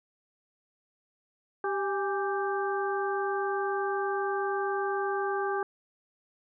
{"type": "harmonic tone with a mistuned harmonic", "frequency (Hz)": 392, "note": "G4", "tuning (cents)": 0, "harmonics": [1, 2, 3, 4], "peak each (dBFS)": [-30, -33, -35, -36], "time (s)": [1.64, 5.63], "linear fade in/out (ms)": 2, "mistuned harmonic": 2, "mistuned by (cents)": 71, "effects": []}